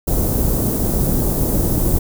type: band-stop noise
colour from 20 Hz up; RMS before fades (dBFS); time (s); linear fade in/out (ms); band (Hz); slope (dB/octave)
pink; -17; 0.07-1.99; 10; 430 to 14000; 12
effects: none